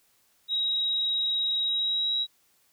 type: tone with pitch glide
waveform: sine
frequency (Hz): 3819 to 3857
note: A#7 to B7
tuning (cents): +41 to -42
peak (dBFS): -24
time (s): 0.48-2.27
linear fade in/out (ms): 50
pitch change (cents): +17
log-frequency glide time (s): 1.66-2.14
effects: white hiss -66 dBFS RMS until 2.72 s